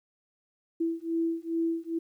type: beating tone pair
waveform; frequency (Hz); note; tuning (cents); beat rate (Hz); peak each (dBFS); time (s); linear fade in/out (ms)
sine; 329.6 / 332; E4 / E4; 0 / +12; 2.4; -30; 0.8-1.99; 10
effects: 11-bit